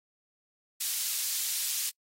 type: high-pass noise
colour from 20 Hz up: pink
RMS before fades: -32 dBFS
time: 0.8-1.9 s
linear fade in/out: 10 ms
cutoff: 4800 Hz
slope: 12 dB/octave
effects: noise-tail reverb RT60 0.1 s tail -26 dB re dry + AAC 48 kbps